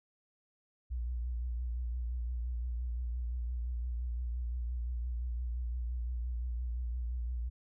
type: tone with vibrato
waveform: sine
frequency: 60.1 Hz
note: B1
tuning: 46 cents flat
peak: -33 dBFS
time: 0.9-7.5 s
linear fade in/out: 20 ms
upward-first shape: triangle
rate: 5.8 Hz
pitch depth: 70 cents each way
effects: none